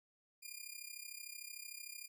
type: tone with amplitude modulation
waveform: 10% pulse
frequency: 2414 Hz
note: D7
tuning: 47 cents sharp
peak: -35 dBFS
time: 0.42-2.08 s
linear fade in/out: 20 ms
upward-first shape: sine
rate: 33.3 Hz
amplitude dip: 80%
effects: none